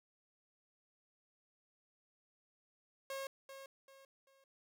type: tone with echo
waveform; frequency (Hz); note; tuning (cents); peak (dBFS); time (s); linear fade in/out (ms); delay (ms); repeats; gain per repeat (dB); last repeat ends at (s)
sawtooth; 542; C#5; -39; -37; 3.1-3.27; 2; 390; 3; -9; 4.44
effects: none